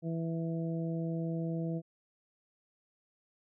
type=harmonic tone; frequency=164.81 Hz; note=E3; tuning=in tune; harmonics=1 / 2 / 3 / 4; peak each=-33 / -39 / -43 / -45 dBFS; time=0.02-1.82 s; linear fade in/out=50 ms; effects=none